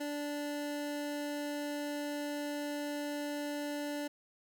25% pulse tone, 292 Hz, D4, 10 cents flat, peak -32 dBFS, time 0-4.08 s, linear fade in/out 10 ms, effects none

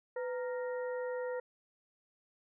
harmonic tone with a mistuned harmonic, 466.2 Hz, A#4, in tune, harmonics 1 / 2 / 3 / 4, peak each -35 / -46 / -50 / -49 dBFS, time 0.16-1.4 s, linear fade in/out 5 ms, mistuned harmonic 1, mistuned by +120 cents, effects none

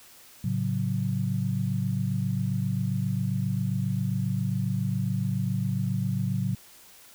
sine chord, F# minor, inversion first, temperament equal with one note detuned, 110 / 137.4 / 185 Hz, A2 / C#3 / F#3, 0 / -15 / 0 cents, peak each -29 dBFS, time 0.44-6.55 s, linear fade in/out 5 ms, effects white hiss -52 dBFS RMS until 7.14 s

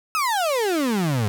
35% pulse exponential sweep, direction down, 1318.5 to 98.7 Hz, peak -18 dBFS, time 0.15-1.28 s, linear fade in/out 0 ms, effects none

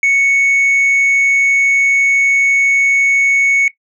sine tone, 2217 Hz, C#7, in tune, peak -6 dBFS, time 0.03-3.68 s, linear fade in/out 2 ms, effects noise-tail reverb RT60 0.1 s tail -18 dB re dry + tanh soft clip ceiling -8 dBFS

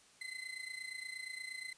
35% pulse tone with amplitude modulation, 2046 Hz, C7, 39 cents flat, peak -38 dBFS, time 0.21-1.73 s, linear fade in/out 5 ms, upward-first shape sine, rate 28.5 Hz, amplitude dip 75%, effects white hiss -64 dBFS RMS until 1.77 s + resampled to 22050 Hz

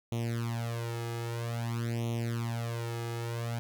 sawtooth tone with flanger, 116.8 Hz, A#2, 4 cents sharp, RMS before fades -34 dBFS, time 0.12-3.59 s, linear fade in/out 0 ms, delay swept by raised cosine 0.31 to 2.41 ms, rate 0.51 Hz, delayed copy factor +0.9, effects none

